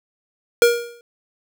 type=tone with exponential decay; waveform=square; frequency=473.6 Hz; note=A#4; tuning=27 cents sharp; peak=-8 dBFS; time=0.62-1.01 s; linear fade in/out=1 ms; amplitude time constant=83 ms; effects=none